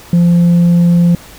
triangle tone with tanh clipping, 172.8 Hz, F3, 18 cents flat, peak -6 dBFS, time 0.13-1.15 s, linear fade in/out 2 ms, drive 7 dB, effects pink hiss -36 dBFS RMS until 1.38 s

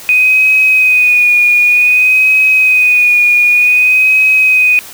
sine tone with vibrato, 2489 Hz, D#7, in tune, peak -5 dBFS, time 0.09-4.79 s, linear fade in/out 0 ms, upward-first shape sine, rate 0.54 Hz, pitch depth 33 cents each way, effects white hiss -31 dBFS RMS until 4.93 s

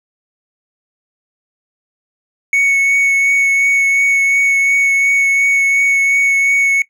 triangle tone with vibrato, 2217 Hz, C#7, in tune, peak -8 dBFS, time 2.53-6.82 s, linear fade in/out 2 ms, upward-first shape triangle, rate 2.8 Hz, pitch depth 13 cents each way, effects noise-tail reverb RT60 0.1 s tail -19 dB re dry

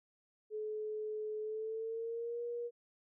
sine tone with pitch glide, 428.8 to 475.8 Hz, A4 to A#4, -45 to +35 cents, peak -37 dBFS, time 0.5-2.71 s, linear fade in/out 50 ms, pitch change +180 cents, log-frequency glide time 1.41-2.42 s, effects none

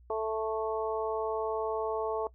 harmonic tone, 220 Hz, A3, in tune, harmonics 2 / 3 / 4 / 5, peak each -31 / -35 / -37 / -39 dBFS, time 0.1-2.27 s, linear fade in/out 2 ms, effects noise-tail reverb RT60 0.1 s tail -20 dB re dry + added 60 Hz sine -54 dBFS peak until 2.34 s

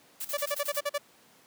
blue noise with tremolo, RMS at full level -35 dBFS, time 0.2-0.81 s, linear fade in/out 10 ms, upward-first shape square, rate 11 Hz, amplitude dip 80%
sawtooth tone bursts, 579 Hz, D5, 25 cents flat, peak -23 dBFS, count 8, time 0.33-0.982 s, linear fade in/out 10 ms, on 43 ms, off 44 ms
effects pink hiss -59 dBFS RMS until 1.46 s + high-pass 200 Hz 12 dB/octave

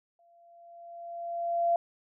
sine tone with exponential growth, 685 Hz, F5, 34 cents flat, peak -21 dBFS, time 0.19-1.76 s, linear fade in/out 2 ms, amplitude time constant 340 ms, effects none

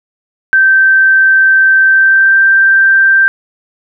sine tone with pitch glide, 1555 to 1570.3 Hz, G6 to G6, -14 to +3 cents, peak -4 dBFS, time 0.53-3.28 s, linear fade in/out 0 ms, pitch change +17 cents, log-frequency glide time 1.86-2.38 s, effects none

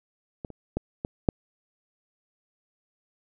clicks, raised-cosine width 2 ms, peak -21 / -28 / -13 / -16 / -6 dBFS, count 5, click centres 0.448 / 0.503 / 0.77 / 1.049 / 1.288 s, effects none

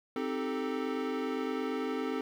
square chord, A half-diminished seventh, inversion first, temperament equal, 261.6 / 311.1 / 392 / 440 Hz, C4 / Eb4 / G4 / A4, 0 / 0 / 0 / 0 cents, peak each -36 / -40 / -40 / -37 dBFS, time 0.16-2.21 s, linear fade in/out 2 ms, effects low-pass 3000 Hz 12 dB/octave + 10-bit

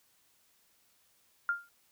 sine tone with exponential decay, 1400 Hz, F6, 4 cents sharp, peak -24 dBFS, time 1.49-1.69 s, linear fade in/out 1 ms, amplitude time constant 42 ms, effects white hiss -69 dBFS RMS until 1.91 s

